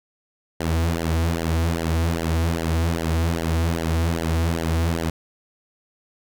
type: tone with flanger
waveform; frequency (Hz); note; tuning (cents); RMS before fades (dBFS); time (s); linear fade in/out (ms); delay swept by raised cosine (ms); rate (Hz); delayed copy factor
sawtooth; 82.41; E2; 0; -22; 0.6-5.1; 5; 0.79 to 5.39; 2.5; -0.95
effects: none